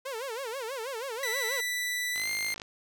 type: tone with vibrato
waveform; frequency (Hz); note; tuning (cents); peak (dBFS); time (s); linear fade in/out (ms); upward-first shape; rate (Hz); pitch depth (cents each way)
sawtooth; 493.9; B4; 0; -30; 0.05-1.61; 10; sine; 6.2; 210
type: tone with pitch glide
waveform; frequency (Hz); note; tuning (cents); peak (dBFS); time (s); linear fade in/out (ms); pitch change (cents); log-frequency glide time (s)
sawtooth; 1975.5 to 2105; B6 to C7; 0 to +10; -26; 1.23-2.54; 2; +110; 2.13-2.29
type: click train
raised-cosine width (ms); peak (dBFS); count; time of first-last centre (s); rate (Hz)
0.2; -23; 25; 2.16-2.618; 52.4
effects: none